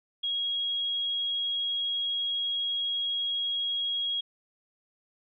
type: tone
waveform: sine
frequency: 3296 Hz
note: G#7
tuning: 14 cents flat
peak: -27 dBFS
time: 0.23-4.21 s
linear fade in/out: 10 ms
effects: none

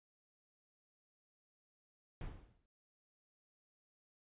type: noise with exponential decay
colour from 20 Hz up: brown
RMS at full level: -41 dBFS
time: 2.21-2.66 s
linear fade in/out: 1 ms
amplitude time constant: 96 ms
effects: resampled to 8000 Hz

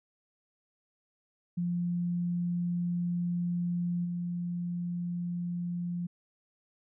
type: tone with level steps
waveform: sine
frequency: 174.61 Hz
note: F3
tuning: in tune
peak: -28 / -31 dBFS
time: 1.57-6.07 s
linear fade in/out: 10 ms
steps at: 4.04 s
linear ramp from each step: 20 ms
effects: none

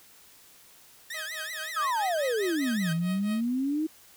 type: tone with vibrato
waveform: sawtooth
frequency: 1760 Hz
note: A6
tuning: in tune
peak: -31 dBFS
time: 1.1-2.93 s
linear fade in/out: 5 ms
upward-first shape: triangle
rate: 5.4 Hz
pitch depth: 260 cents each way
type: tone with tremolo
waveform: 10% pulse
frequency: 629 Hz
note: D#5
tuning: 19 cents sharp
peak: -28 dBFS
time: 1.14-3.41 s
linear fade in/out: 5 ms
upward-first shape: triangle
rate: 4.7 Hz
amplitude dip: 100%
type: exponential two-way sweep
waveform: sine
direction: down then up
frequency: 1318.5 to 161.6 to 321.3 Hz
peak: -25 dBFS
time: 1.76-3.87 s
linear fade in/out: 10 ms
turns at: 2.92 s
effects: white hiss -55 dBFS RMS until 4.16 s

